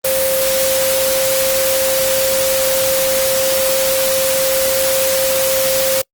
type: tone in noise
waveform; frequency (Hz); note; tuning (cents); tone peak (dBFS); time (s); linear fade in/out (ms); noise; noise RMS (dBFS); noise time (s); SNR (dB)
sine; 530; C5; +22; -15; 0.04-6.02; 10; white; -18; 0.04-6.02; 0
effects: noise-tail reverb RT60 0.1 s tail -26 dB re dry + Opus 24 kbps